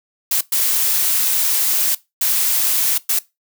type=noise bursts at uneven times; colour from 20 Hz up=blue; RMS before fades=-17 dBFS; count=4; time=0.31-0.41 / 0.52-1.95 / 2.21-2.98 / 3.09-3.19 s; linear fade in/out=5 ms; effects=noise-tail reverb RT60 0.2 s tail -19 dB re dry